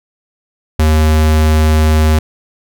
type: tone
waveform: square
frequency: 77.78 Hz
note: D#2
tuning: in tune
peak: -8 dBFS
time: 0.79-2.19 s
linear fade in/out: 5 ms
effects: none